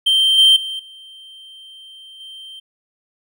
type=tone with level steps; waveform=triangle; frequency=3136 Hz; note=G7; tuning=in tune; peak=-10 / -6 / -22 / -36 / -32 dBFS; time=0.06-2.6 s; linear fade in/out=10 ms; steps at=0.38 / 0.56 / 0.79 / 2.2 s; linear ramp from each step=5 ms; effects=none